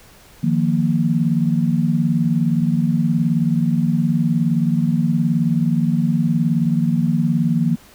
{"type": "chord", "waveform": "sine", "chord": "Eb suspended second", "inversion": "none", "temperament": "equal", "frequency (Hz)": [155.56, 174.61, 233.1], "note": ["Eb3", "F3", "Bb3"], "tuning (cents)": [0, 0, 0], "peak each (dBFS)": -19, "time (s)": [0.43, 7.76], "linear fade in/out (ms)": 10, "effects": ["pink hiss -47 dBFS RMS until 7.94 s"]}